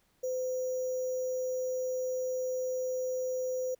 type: tone with sample-and-hold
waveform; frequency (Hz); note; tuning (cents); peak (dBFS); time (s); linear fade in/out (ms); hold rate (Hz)
sine; 511; C5; -41; -30; 0.23-3.75; 10; 6300
effects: pink hiss -71 dBFS RMS until 3.79 s